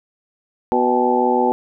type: harmonic tone with a mistuned harmonic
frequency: 123.47 Hz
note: B2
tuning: in tune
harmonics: 2 / 3 / 4 / 5 / 6 / 7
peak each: -21 / -20 / -21 / -29 / -21 / -19 dBFS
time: 0.72-1.52 s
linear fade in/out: 0 ms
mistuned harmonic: 6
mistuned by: +85 cents
effects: none